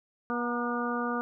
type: harmonic tone with a mistuned harmonic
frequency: 240.9 Hz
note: B3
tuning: 43 cents flat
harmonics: 1 / 2 / 3 / 4 / 5 / 6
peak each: -32 / -35 / -38 / -39 / -34 / -37 dBFS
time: 0.3-1.21 s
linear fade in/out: 0 ms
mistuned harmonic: 4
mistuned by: -41 cents
effects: none